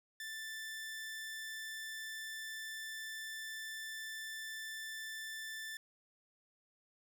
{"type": "tone", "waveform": "sawtooth", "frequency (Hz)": 1766, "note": "A6", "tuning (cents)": 6, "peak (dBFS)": -39, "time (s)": [0.2, 5.77], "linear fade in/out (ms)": 2, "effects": []}